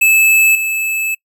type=tone with level steps; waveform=square; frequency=2612 Hz; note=E7; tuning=17 cents flat; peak=-8 / -16 dBFS; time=0.01-1.15 s; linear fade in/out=10 ms; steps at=0.55 s; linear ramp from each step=2 ms; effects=noise-tail reverb RT60 0.1 s tail -24 dB re dry